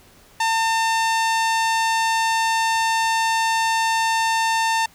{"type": "tone with low-pass filter", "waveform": "sawtooth", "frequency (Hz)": 900, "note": "A5", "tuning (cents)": 39, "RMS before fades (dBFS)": -20, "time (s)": [0.4, 4.86], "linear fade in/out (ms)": 5, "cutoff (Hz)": 7700, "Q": 0.88, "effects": ["pink hiss -51 dBFS RMS until 4.94 s"]}